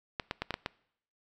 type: clicks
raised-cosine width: 0.3 ms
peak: -16 dBFS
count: 6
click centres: 0.198 / 0.311 / 0.42 / 0.507 / 0.541 / 0.661 s
effects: noise-tail reverb RT60 0.7 s tail -23 dB re dry